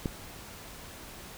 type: click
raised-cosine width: 3 ms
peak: -16 dBFS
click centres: 0.058 s
effects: pink hiss -46 dBFS RMS until 1.37 s